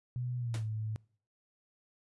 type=tone with pitch glide; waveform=sine; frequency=123.7 to 108.94 Hz; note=B2 to A2; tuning=+3 to -17 cents; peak=-33 dBFS; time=0.16-0.96 s; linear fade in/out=0 ms; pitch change=-220 cents; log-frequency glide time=0.38-0.64 s
type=noise with exponential decay; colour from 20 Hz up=pink; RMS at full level=-39 dBFS; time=0.54-0.69 s; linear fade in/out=2 ms; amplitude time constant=31 ms
effects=noise-tail reverb RT60 0.5 s tail -24 dB re dry + resampled to 24000 Hz